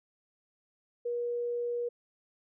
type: tone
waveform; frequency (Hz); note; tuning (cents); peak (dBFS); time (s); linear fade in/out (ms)
sine; 479.2; A#4; +48; -30; 1.05-1.89; 10
effects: none